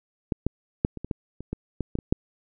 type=clicks; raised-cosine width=3 ms; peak=-11 / -10 / -7 / -22 / -20 / -14 / -24 / -16 / -14 / -14 / -18 / -6 dBFS; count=12; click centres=0.322 / 0.466 / 0.849 / 0.973 / 1.046 / 1.112 / 1.406 / 1.53 / 1.807 / 1.954 / 1.988 / 2.125 s; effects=none